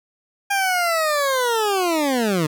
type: linear sweep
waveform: 20% pulse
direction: down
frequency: 808 to 146.83 Hz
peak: -13 dBFS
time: 0.5-2.47 s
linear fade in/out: 10 ms
effects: none